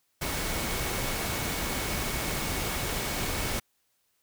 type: tone in noise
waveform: sine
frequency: 2215 Hz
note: C#7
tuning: 2 cents flat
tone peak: -42 dBFS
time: 0.21-3.6 s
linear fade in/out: 10 ms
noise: pink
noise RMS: -31 dBFS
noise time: 0.21-3.6 s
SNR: -14 dB
effects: white hiss -73 dBFS RMS until 4.22 s